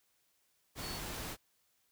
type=tone in noise; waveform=sine; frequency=4435 Hz; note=C#8; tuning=in tune; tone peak=-45 dBFS; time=0.8-1.01 s; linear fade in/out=50 ms; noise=pink; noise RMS=-42 dBFS; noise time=0.75-1.37 s; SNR=-6 dB; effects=white hiss -75 dBFS RMS until 1.91 s